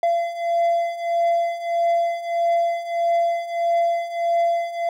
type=beating tone pair; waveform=triangle; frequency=681 / 682.6 Hz; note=F5 / F5; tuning=-44 / -40 cents; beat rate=1.6 Hz; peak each=-22 / -18 dBFS; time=0.03-4.89 s; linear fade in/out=2 ms; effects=none